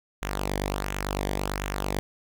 sawtooth tone with flanger, 48.96 Hz, G1, 1 cent flat, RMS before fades -30 dBFS, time 0.22-1.99 s, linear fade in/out 0 ms, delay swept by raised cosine 0.21 to 0.76 ms, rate 1.4 Hz, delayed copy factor -0.65, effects none

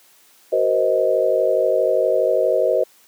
sine chord, C half-diminished seventh, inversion second, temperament just, 376.7 / 470.9 / 523.3 / 627.9 Hz, Gb4 / Bb4 / C5 / Eb5, +31 / +18 / 0 / +16 cents, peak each -23 / -21 / -19 / -19 dBFS, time 0.52-2.84 s, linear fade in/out 10 ms, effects white hiss -53 dBFS RMS until 3.07 s + high-pass 200 Hz 12 dB/octave

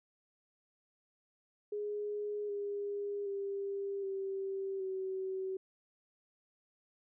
sine tone with pitch steps, 415.3 / 406 / 397 / 388.2 / 379.5 Hz, G#4 / G#4 / G4 / G4 / F#4, 0 / -39 / +22 / -17 / +44 cents, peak -35 dBFS, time 1.72-5.57 s, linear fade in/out 5 ms, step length 770 ms, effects none

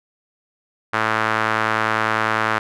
sawtooth tone with band-pass filter, 110 Hz, A2, in tune, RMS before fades -20 dBFS, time 0.93-2.59 s, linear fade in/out 10 ms, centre 1400 Hz, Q 2, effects none

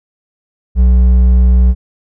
triangle tone with hard clipping, 61.74 Hz, B1, in tune, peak -6 dBFS, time 0.75-1.75 s, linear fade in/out 50 ms, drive 8 dB, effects none

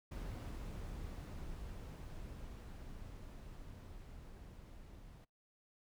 brown noise with level ramp, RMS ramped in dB -44 to -55 dBFS, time 0.11-5.25 s, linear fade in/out 10 ms, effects noise-tail reverb RT60 0.2 s tail -26 dB re dry

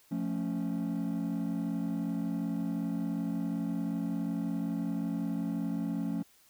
triangle chord, F augmented, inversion none, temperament equal, 174.61 / 220 / 277.2 Hz, F3 / A3 / C#4, 0 / 0 / 0 cents, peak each -32 dBFS, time 0.11-6.23 s, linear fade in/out 10 ms, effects tanh soft clip ceiling -24 dBFS + white hiss -63 dBFS RMS until 6.49 s

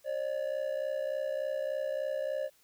triangle ring-modulated tone, 572 Hz, D5, 46 cents flat, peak -26 dBFS, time 0.04-2.5 s, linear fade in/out 50 ms, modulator 31.7 Hz, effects white hiss -66 dBFS RMS until 2.63 s

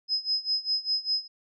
sine tone with tremolo, 5080 Hz, D#8, 35 cents sharp, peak -22 dBFS, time 0.08-1.28 s, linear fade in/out 50 ms, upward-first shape sine, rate 5 Hz, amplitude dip 90%, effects none

